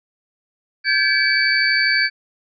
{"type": "tone cluster", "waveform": "sine", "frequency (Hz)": [1570, 1702, 2292, 4553], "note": ["G6", "G#6", "D7", "C#8"], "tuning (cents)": [2, 42, -43, 45], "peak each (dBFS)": -20, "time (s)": [0.84, 2.1], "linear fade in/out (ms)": 50, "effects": []}